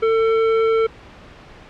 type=tone with hard clipping; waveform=sine; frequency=448.3 Hz; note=A4; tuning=32 cents sharp; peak=-16 dBFS; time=0.02-0.87 s; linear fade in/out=10 ms; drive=12 dB; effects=pink hiss -42 dBFS RMS until 1.69 s + low-pass 3000 Hz 12 dB/octave